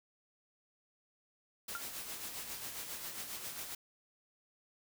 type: noise with tremolo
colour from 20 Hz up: white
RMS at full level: -42 dBFS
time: 1.68-3.75 s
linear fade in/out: 5 ms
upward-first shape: sine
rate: 7.4 Hz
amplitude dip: 45%
type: tone with exponential decay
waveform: sine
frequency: 1390 Hz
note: F6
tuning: 9 cents flat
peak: -34 dBFS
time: 1.75-1.84 s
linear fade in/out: 0 ms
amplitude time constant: 19 ms
effects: none